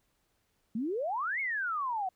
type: exponential two-way sweep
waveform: sine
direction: up then down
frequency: 207.7 to 2225 to 722 Hz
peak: -30 dBFS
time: 0.75-2.09 s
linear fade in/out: 5 ms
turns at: 1.4 s
effects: pink hiss -75 dBFS RMS until 2.15 s